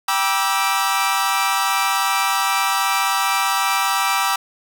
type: chord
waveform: sawtooth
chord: E minor seventh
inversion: first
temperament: equal with one note detuned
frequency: 784 / 963 / 1174.7 / 1318.5 Hz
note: G5 / B5 / D6 / E6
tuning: 0 / -44 / 0 / 0 cents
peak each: -19 dBFS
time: 0.08-4.36 s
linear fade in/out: 5 ms
effects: none